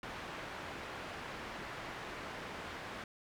white low-pass noise, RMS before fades -45 dBFS, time 0.03-3.04 s, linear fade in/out 2 ms, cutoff 1800 Hz, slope 12 dB/octave, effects none

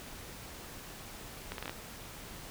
accelerating click train, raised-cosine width 0.3 ms, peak -22 dBFS, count 6, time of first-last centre 1.52-1.695 s, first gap 62 ms, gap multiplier 0.71, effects pink hiss -47 dBFS RMS until 2.5 s

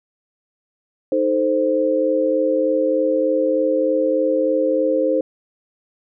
sine chord, A diminished, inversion second, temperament equal, 311.1 / 440 / 523.3 Hz, Eb4 / A4 / C5, 0 / 0 / 0 cents, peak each -21 / -23 / -17 dBFS, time 1.12-5.21 s, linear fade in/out 2 ms, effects none

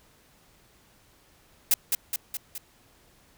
blue noise with echo, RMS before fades -20 dBFS, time 1.71-1.74 s, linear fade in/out 2 ms, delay 210 ms, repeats 4, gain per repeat -4 dB, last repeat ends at 2.58 s, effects pink hiss -60 dBFS RMS until 3.37 s

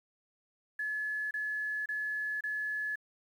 sine tone bursts, 1710 Hz, A6, 50 cents flat, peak -32 dBFS, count 4, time 0.79-2.957 s, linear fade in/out 5 ms, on 520 ms, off 29 ms, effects 10-bit

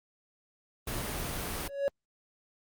pink noise, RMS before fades -35 dBFS, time 0.87-1.68 s, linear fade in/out 5 ms
triangle tone with exponential growth, 559 Hz, C#5, 14 cents sharp, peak -21 dBFS, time 1.5-1.88 s, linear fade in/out 0 ms, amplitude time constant 82 ms
effects Opus 32 kbps

